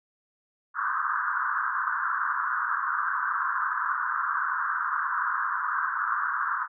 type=band-pass noise; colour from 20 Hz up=white; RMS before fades=-28 dBFS; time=0.74-6.68 s; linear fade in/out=50 ms; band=1000 to 1600 Hz; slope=96 dB/octave; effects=none